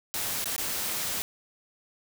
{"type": "noise with dropouts", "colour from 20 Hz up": "white", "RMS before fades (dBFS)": -31, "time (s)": [0.14, 1.22], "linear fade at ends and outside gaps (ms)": 0, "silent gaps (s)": [[0.442, 0.457], [0.563, 0.58]], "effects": []}